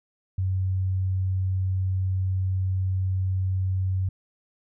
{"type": "tone", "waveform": "sine", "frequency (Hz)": 94, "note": "F#2", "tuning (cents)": 28, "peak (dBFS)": -22, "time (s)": [0.38, 4.09], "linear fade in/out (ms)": 5, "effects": []}